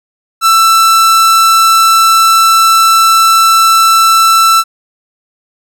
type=tone; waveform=45% pulse; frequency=1331 Hz; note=E6; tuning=16 cents sharp; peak=-4 dBFS; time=0.41-4.64 s; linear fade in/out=50 ms; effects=none